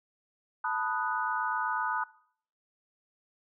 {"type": "chord", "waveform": "sine", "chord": "B dominant seventh", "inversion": "third", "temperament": "equal", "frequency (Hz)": [880, 987.8, 1244.5, 1480], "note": ["A5", "B5", "D#6", "F#6"], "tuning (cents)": [0, 0, 0, 0], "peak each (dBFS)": -34, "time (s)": [0.64, 2.04], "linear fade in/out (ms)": 5, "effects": ["noise-tail reverb RT60 0.6 s tail -21 dB re dry"]}